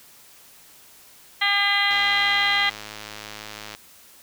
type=harmonic tone; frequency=403.1 Hz; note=G4; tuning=48 cents sharp; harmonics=2 / 3 / 4 / 5 / 6 / 7 / 8 / 9 / 10; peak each=-28 / -29 / -29 / -21 / -33 / -32 / -25 / -35 / -29 dBFS; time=1.41-2.7 s; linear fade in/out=10 ms
type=click train; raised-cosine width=0.2 ms; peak=-18 dBFS; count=196; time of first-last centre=1.91-3.75 s; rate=106 Hz
effects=white hiss -50 dBFS RMS until 4.22 s